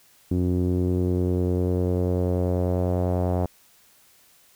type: tone with low-pass filter sweep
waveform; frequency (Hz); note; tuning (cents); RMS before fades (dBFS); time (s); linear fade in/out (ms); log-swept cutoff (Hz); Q
sawtooth; 90.1; F#2; -45; -23; 0.31-3.46; 5; 310 to 690; 2.6
effects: white hiss -57 dBFS RMS until 4.55 s